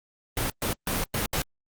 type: noise bursts at uneven times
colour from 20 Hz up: pink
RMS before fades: -27 dBFS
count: 5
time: 0.37-0.5 / 0.62-0.73 / 0.87-1.04 / 1.14-1.26 / 1.33-1.42 s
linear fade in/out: 2 ms
effects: Opus 32 kbps